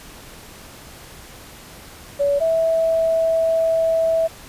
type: tone pair in turn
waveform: sine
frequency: 568 / 653.3 Hz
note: C#5 / E5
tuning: +42 / -16 cents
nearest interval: major second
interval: 242 cents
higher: second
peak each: -15 dBFS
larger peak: neither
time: 2.19-2.4 / 2.4-4.28 s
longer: second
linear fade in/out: 20 ms
effects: pink hiss -41 dBFS RMS until 4.48 s + resampled to 32000 Hz